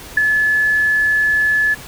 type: tone with ADSR envelope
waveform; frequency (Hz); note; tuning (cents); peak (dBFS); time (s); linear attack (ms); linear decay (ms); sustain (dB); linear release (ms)
sine; 1720; A6; -40; -7; 0.17-1.75; 5; 11; -5; 19
effects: pink hiss -35 dBFS RMS until 1.87 s